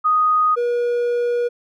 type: tone pair in turn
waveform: sine / triangle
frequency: 1244.5 / 480.7 Hz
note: D#6 / B4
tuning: 0 / -47 cents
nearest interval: octave + major third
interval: 1647 cents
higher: first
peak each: -13 / -15 dBFS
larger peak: first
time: 0.04-0.56 / 0.56-1.49 s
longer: second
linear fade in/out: 20 ms
effects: none